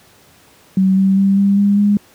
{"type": "tone with pitch steps", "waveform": "sine", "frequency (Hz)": [190, 192.87, 195.79, 198.76, 201.8, 204.8], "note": ["F#3", "G3", "G3", "G3", "G#3", "G#3"], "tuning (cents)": [46, -28, -2, 24, -49, -24], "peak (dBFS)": -9, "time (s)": [0.77, 1.97], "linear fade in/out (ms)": 2, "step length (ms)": 200, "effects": ["pink hiss -48 dBFS RMS until 2.14 s", "high-pass 100 Hz 12 dB/octave"]}